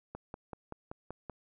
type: click train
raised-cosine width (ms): 1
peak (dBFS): -27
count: 7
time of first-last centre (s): 0.15-1.297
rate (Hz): 5.23
effects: none